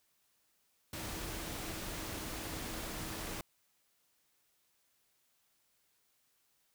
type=tone in noise; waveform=sine; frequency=320 Hz; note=D#4; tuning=49 cents sharp; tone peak=-51 dBFS; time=0.93-3.41 s; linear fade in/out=2 ms; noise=pink; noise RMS=-42 dBFS; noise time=0.93-3.41 s; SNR=-12 dB; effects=white hiss -75 dBFS RMS until 6.74 s